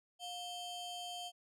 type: ring-modulated tone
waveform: 45% pulse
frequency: 1930 Hz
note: B6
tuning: 40 cents flat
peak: -39 dBFS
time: 0.19-1.32 s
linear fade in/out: 50 ms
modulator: 1220 Hz
effects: low-pass 11000 Hz 12 dB/octave